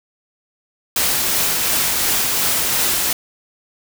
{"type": "noise with tremolo", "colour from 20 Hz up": "white", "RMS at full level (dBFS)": -17, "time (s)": [0.96, 3.13], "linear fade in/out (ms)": 2, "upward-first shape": "triangle", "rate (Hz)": 2.8, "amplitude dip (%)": 25, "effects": []}